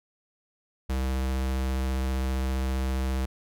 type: tone with vibrato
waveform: square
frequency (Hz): 65.41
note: C2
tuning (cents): 0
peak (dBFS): -26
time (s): 0.89-3.26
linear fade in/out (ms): 10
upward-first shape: sine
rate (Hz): 15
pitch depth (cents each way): 11
effects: none